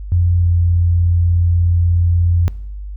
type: tone with pitch glide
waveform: sine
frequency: 87.7 to 86.64 Hz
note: F2 to F2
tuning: +8 to -13 cents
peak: -10 dBFS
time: 0.12-2.48 s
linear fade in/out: 0 ms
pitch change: -21 cents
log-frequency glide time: 0.4-0.45 s
effects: noise-tail reverb RT60 0.8 s tail -21 dB re dry + added 50 Hz sine -25 dBFS peak until 2.96 s